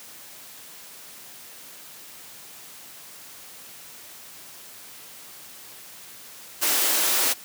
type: high-pass noise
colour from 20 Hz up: white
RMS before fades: -22 dBFS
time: 6.61-7.34 s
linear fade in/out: 20 ms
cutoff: 250 Hz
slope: 48 dB/octave
effects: white hiss -44 dBFS RMS until 7.44 s + high-pass 100 Hz 12 dB/octave